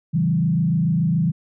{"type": "tone with frequency modulation", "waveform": "sine", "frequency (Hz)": 164.81, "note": "E3", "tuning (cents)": 0, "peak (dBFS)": -16, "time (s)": [0.13, 1.32], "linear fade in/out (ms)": 20, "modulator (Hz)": 27, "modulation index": 1, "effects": []}